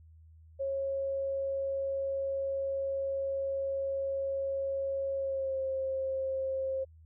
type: tone with pitch glide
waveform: sine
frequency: 545 to 531.9 Hz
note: C#5 to C5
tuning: -29 to +28 cents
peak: -30 dBFS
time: 0.59-6.85 s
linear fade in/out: 20 ms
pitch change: -43 cents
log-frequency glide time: 5.16-5.59 s
effects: added 80 Hz sine -53 dBFS peak until 7.05 s